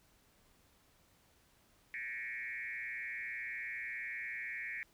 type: tone with frequency modulation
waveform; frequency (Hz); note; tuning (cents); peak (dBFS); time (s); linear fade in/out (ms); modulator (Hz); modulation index
sine; 2033; B6; +50; -39; 1.94-4.83; 0; 122; 2.5
effects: pink hiss -69 dBFS RMS until 4.93 s